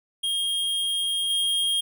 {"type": "tone with level steps", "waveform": "square", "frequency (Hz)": 3239, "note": "G#7", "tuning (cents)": -44, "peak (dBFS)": [-24, -22], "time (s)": [0.23, 1.81], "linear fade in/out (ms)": 10, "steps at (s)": 1.3, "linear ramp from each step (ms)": 2, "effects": []}